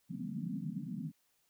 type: band-pass noise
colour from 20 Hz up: pink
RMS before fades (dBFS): -40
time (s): 0.09-1.12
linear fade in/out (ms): 20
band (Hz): 140 to 270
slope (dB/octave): 96
effects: white hiss -75 dBFS RMS until 1.49 s